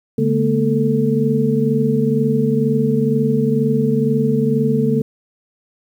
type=tone cluster; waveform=sine; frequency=142.9 / 215.6 / 237.7 / 443.1 Hz; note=D3 / A3 / A#3 / A4; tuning=-47 / -35 / +34 / +12 cents; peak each=-19 dBFS; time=0.18-5.02 s; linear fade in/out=5 ms; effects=8-bit